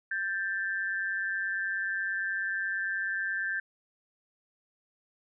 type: tone pair together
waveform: sine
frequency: 1570.8 / 1760 Hz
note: G6 / A6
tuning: +3 / 0 cents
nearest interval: major second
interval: 197 cents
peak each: -31 / -33 dBFS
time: 0.11-3.6 s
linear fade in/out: 5 ms
effects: none